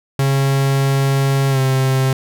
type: tone with pitch glide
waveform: 45% pulse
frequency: 136.8 to 132.37 Hz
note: C#3 to C3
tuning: -23 to +20 cents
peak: -13 dBFS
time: 0.19-2.13 s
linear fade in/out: 2 ms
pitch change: -57 cents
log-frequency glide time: 1.5-1.59 s
effects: none